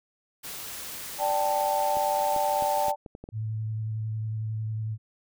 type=noise; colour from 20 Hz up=white; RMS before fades=-38 dBFS; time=0.43-2.92 s; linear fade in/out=20 ms
type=chord; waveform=sine; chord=D suspended fourth; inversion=none; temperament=just; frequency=587.3 / 783.1 / 881 Hz; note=D5 / G5 / A5; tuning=0 / -2 / +2 cents; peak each=-28 / -27 / -27 dBFS; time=1.18-2.96 s; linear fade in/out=50 ms
type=clicks; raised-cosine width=2 ms; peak=-27 dBFS; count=8; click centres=1.97 / 2.363 / 2.624 / 2.883 / 3.062 / 3.151 / 3.24 / 3.289 s
type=tone with vibrato; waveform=sine; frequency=109.5 Hz; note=A2; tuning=8 cents flat; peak=-28 dBFS; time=3.32-4.98 s; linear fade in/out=50 ms; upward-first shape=square; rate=11 Hz; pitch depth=13 cents each way
effects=none